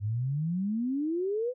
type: exponential sweep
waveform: sine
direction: up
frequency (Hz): 99 to 516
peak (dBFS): -27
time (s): 0-1.54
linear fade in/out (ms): 50
effects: none